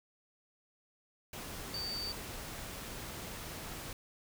sine tone in noise, 4600 Hz, D8, 37 cents flat, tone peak -37 dBFS, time 1.74-2.12 s, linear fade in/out 2 ms, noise pink, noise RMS -44 dBFS, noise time 1.33-3.93 s, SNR +4 dB, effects none

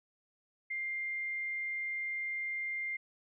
sine tone, 2100 Hz, C7, 6 cents sharp, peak -34 dBFS, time 0.7-2.97 s, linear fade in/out 10 ms, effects none

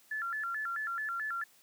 sine tone with vibrato, 1544 Hz, G6, 27 cents flat, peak -33 dBFS, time 0.11-1.44 s, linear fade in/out 5 ms, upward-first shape square, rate 4.6 Hz, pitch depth 200 cents each way, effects white hiss -63 dBFS RMS until 1.62 s + high-pass 150 Hz 12 dB/octave

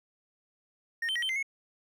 triangle tone with pitch steps, 1846 / 3100 / 1907 / 3106 / 2080 / 2185 Hz, A#6 / G7 / A#6 / G7 / C7 / C#7, -17 / -20 / +39 / -17 / -11 / -26 cents, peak -27 dBFS, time 1.02-1.428 s, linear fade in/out 5 ms, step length 68 ms, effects none

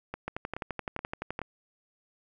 two click trains, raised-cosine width 0.5 ms, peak -20 / -18 dBFS, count 4 / 14, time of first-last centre 0.14-1.417 / 0.28-1.391 s, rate 2.35 / 11.7 Hz, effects none

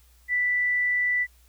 sine tone, 1975.5 Hz, B6, in tune, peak -21 dBFS, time 0.28-1.27 s, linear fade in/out 50 ms, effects added 60 Hz sine -55 dBFS peak until 1.48 s + white hiss -62 dBFS RMS until 1.48 s

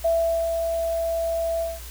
sine tone with ADSR envelope, 664 Hz, E5, 12 cents sharp, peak -17 dBFS, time 0.04-1.8 s, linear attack 12 ms, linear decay 430 ms, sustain -5 dB, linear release 190 ms, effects added 60 Hz sine -37 dBFS peak until 1.9 s + white hiss -42 dBFS RMS until 1.9 s

